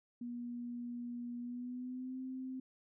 sine tone with pitch glide, 240.7 to 259.5 Hz, B3 to C4, -44 to -14 cents, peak -40 dBFS, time 0.21-2.6 s, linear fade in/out 5 ms, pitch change +130 cents, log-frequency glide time 1.39-2.19 s, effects none

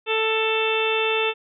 harmonic tone, 441.9 Hz, A4, 7 cents sharp, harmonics 1 / 2 / 3 / 4 / 5 / 6 / 7 / 8, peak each -23 / -29 / -30 / -35 / -33 / -24 / -34 / -30 dBFS, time 0.06-1.34 s, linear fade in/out 50 ms, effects none

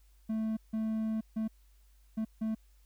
triangle tone bursts at uneven times, 220 Hz, A3, in tune, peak -28 dBFS, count 5, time 0.29-0.57 / 0.73-1.21 / 1.36-1.48 / 2.17-2.25 / 2.41-2.55 s, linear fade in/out 10 ms, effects added 50 Hz sine -59 dBFS peak until 2.85 s + white hiss -72 dBFS RMS until 2.85 s

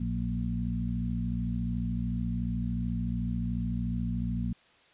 harmonic tone with a mistuned harmonic, 58.27 Hz, A#1, in tune, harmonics 1 / 2 / 3 / 4, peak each -34 / -34 / -34 / -34 dBFS, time 0-4.53 s, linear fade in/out 5 ms, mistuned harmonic 3, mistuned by +44 cents, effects white hiss -61 dBFS RMS until 4.93 s + resampled to 8000 Hz

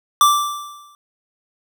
square tone with exponential decay, 1172 Hz, D6, 4 cents flat, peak -8 dBFS, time 0.21-0.95 s, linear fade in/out 1 ms, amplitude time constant 160 ms, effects none

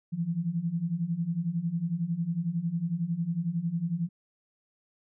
sine beating tone pair, 162.2 / 173.2 Hz, E3 / F3, -28 / -14 cents, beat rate 11 Hz, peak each -32 / -29 dBFS, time 0.12-4.09 s, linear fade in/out 20 ms, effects none

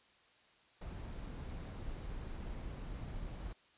brown noise, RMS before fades -44 dBFS, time 0.81-3.53 s, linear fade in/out 5 ms, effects white hiss -67 dBFS RMS until 3.77 s + resampled to 8000 Hz

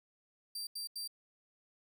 sawtooth tone bursts, 4699 Hz, D8, in tune, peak -36 dBFS, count 3, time 0.55-1.076 s, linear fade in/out 5 ms, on 120 ms, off 83 ms, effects none

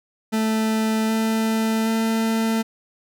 40% pulse tone with pitch steps, 220 / 221.9 / 223.8 Hz, A3 / A3 / A3, 0 / +15 / +30 cents, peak -18 dBFS, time 0.32-2.63 s, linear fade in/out 20 ms, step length 770 ms, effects none

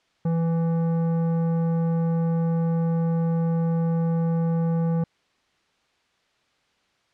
triangle tone with tanh clipping, 165.8 Hz, E3, 10 cents sharp, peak -22 dBFS, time 0.25-5.04 s, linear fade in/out 5 ms, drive 16 dB, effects white hiss -66 dBFS RMS until 7.13 s + low-pass 4000 Hz 12 dB/octave

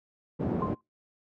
pink band-pass noise, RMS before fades -30 dBFS, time 0.39-0.75 s, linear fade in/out 20 ms, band 140 to 420 Hz, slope 12 dB/octave
sine tone with exponential decay, 1046.5 Hz, C6, in tune, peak -26 dBFS, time 0.62-0.81 s, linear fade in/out 1 ms, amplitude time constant 41 ms
effects noise-tail reverb RT60 0.2 s tail -26 dB re dry

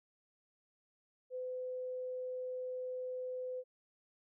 sine tone, 507 Hz, B4, 45 cents sharp, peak -38 dBFS, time 1.3-3.64 s, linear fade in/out 50 ms, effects none

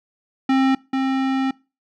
square tone pair in turn, 265.9 / 265.9 Hz, C4 / C4, +28 / +28 cents, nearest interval unison, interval 0 cents, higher neither, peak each -15 / -19 dBFS, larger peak first, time 0.49-0.75 / 0.93-1.51 s, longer second, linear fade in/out 5 ms, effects noise-tail reverb RT60 0.3 s tail -23 dB re dry + low-pass 3000 Hz 12 dB/octave

